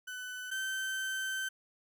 35% pulse tone pair in turn, 1502 / 1544.2 Hz, F#6 / G6, +26 / -26 cents, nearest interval unison, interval 48 cents, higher second, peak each -38 / -32 dBFS, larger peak second, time 0.07-0.51 / 0.51-1.49 s, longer second, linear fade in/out 10 ms, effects none

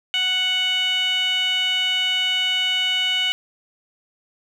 15% pulse tone with band-pass filter, 740 Hz, F#5, in tune, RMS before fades -21 dBFS, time 0.14-3.32 s, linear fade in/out 0 ms, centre 3000 Hz, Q 4.2, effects none

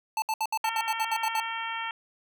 square tone bursts, 880 Hz, A5, in tune, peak -26 dBFS, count 11, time 0.17-1.401 s, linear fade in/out 2 ms, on 51 ms, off 67 ms
harmonic tone, 454.2 Hz, A#4, 45 cents flat, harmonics 2 / 3 / 4 / 5 / 6 / 7, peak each -35 / -37 / -38 / -39 / -40 / -40 dBFS, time 0.64-1.91 s, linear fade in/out 2 ms
effects none

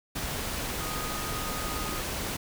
sine tone in noise, 1244.5 Hz, D#6, in tune, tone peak -38 dBFS, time 0.8-2.01 s, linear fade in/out 10 ms, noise pink, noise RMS -33 dBFS, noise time 0.15-2.37 s, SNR -8 dB, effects none

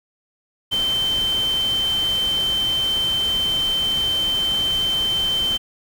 sine tone in noise, 3100 Hz, G7, 20 cents flat, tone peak -18 dBFS, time 0.71-5.58 s, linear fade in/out 20 ms, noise pink, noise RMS -32 dBFS, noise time 0.71-5.58 s, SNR +11 dB, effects none

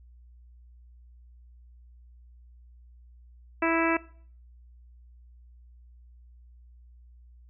harmonic tone, 329.6 Hz, E4, in tune, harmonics 1 / 2 / 3 / 4 / 5 / 6 / 7 / 8, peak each -26 / -29 / -31 / -32 / -33 / -34 / -34 / -35 dBFS, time 3.62-3.97 s, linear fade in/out 5 ms, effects noise-tail reverb RT60 0.5 s tail -20 dB re dry + added 60 Hz sine -50 dBFS peak until 7.49 s

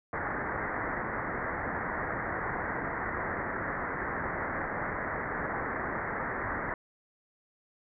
white low-pass noise, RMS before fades -34 dBFS, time 0.13-6.74 s, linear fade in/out 2 ms, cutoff 2000 Hz, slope 96 dB/octave, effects none

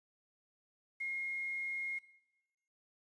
sine tone with quantisation, 2145 Hz, C7, 42 cents sharp, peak -36 dBFS, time 1-1.99 s, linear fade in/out 10 ms, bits 10, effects noise-tail reverb RT60 0.9 s tail -17 dB re dry + resampled to 22050 Hz

